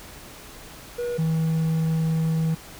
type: tone pair in turn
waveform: triangle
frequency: 482.4 / 160.98 Hz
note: B4 / E3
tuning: -41 / -41 cents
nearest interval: octave + perfect fifth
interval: 1900 cents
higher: first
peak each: -23 / -18 dBFS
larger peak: second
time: 0.98-1.18 / 1.18-2.55 s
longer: second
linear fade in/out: 10 ms
effects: pink hiss -43 dBFS RMS until 2.79 s